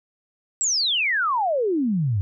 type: exponential sweep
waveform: sine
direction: down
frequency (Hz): 7902 to 91.6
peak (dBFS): -19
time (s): 0.61-2.21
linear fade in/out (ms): 0
effects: none